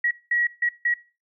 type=tone bursts at uneven times; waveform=sine; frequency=1915 Hz; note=A#6; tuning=46 cents sharp; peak=-19 dBFS; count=4; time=0.04-0.11 / 0.31-0.47 / 0.62-0.69 / 0.85-0.94 s; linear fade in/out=5 ms; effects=noise-tail reverb RT60 0.3 s tail -18 dB re dry